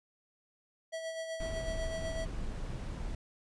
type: tone with tremolo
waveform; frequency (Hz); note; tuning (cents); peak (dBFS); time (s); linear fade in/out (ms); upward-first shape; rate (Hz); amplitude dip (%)
square; 650; E5; -24; -36; 0.92-2.26; 20; sine; 8; 45
type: noise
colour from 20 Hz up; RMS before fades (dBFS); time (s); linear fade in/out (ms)
brown; -38; 1.4-3.15; 2
effects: resampled to 22050 Hz